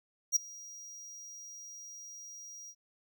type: tone with ADSR envelope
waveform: square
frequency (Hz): 5730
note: F8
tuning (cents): +44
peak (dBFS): -22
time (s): 0.32-2.75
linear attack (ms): 41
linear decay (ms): 8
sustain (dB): -24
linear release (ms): 58
effects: none